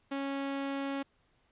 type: tone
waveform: sawtooth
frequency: 275.9 Hz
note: C#4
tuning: 8 cents flat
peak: -29 dBFS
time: 0.11-1.03 s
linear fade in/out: 10 ms
effects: pink hiss -71 dBFS RMS until 1.51 s + resampled to 8000 Hz